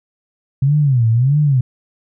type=tone with vibrato; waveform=sine; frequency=130 Hz; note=C3; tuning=11 cents flat; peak=-10 dBFS; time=0.62-1.61 s; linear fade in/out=5 ms; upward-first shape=sine; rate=1.6 Hz; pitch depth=250 cents each way; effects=none